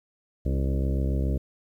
harmonic tone with a mistuned harmonic, 67.2 Hz, C2, 47 cents sharp, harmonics 1 / 2 / 3 / 4 / 5 / 6 / 7 / 8 / 9, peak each -24 / -30 / -34 / -36 / -38 / -40 / -41 / -42 / -43 dBFS, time 0.45-1.38 s, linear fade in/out 10 ms, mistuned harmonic 5, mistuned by -27 cents, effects 10-bit

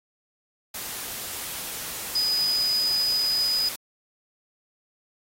sine tone in noise, 4978 Hz, D#8, in tune, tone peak -21 dBFS, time 2.15-3.69 s, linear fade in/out 5 ms, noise white, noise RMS -34 dBFS, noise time 0.74-3.76 s, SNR +10 dB, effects AAC 48 kbps

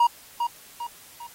triangle tone with echo, 949 Hz, A#5, 31 cents sharp, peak -13 dBFS, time 0-0.07 s, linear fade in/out 5 ms, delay 400 ms, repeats 3, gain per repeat -7 dB, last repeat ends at 1.27 s, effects white hiss -49 dBFS RMS until 1.34 s + AAC 48 kbps

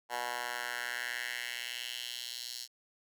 10% pulse tone with high-pass filter sweep, 121.5 Hz, B2, 28 cents flat, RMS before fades -39 dBFS, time 0.09-2.68 s, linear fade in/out 50 ms, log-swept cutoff 900 to 4700 Hz, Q 2.4, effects none

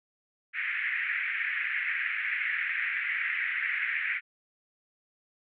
pink band-pass noise, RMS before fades -31 dBFS, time 0.53-4.21 s, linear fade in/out 50 ms, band 1700 to 2300 Hz, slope 48 dB/octave, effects none

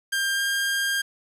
sawtooth tone with pitch glide, 1595 to 1606.1 Hz, G6 to G6, +30 to +42 cents, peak -19 dBFS, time 0.12-1.02 s, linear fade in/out 10 ms, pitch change +12 cents, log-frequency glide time 0.34-0.4 s, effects resampled to 32000 Hz + 8-bit

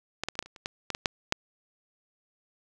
clicks, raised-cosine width 0.2 ms, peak -13 / -13 / -28 / -8 / -25 / -30 / -30 / -15 / -14 / -14 / -7 / -6 dBFS, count 12, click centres 0.236 / 0.286 / 0.354 / 0.391 / 0.426 / 0.46 / 0.562 / 0.659 / 0.903 / 0.949 / 1.058 / 1.324 s, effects none

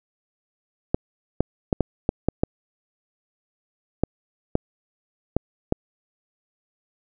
clicks, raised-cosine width 2 ms, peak -5 dBFS, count 11, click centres 0.945 / 1.406 / 1.728 / 1.807 / 2.091 / 2.286 / 2.435 / 4.036 / 4.554 / 5.366 / 5.724 s, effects none

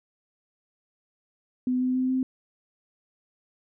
sine tone with pitch steps, 252.3 / 254.6 / 257 / 259.4 Hz, B3 / C4 / C4 / C4, +37 / -47 / -31 / -15 cents, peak -22 dBFS, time 1.67-2.23 s, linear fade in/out 2 ms, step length 140 ms, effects none

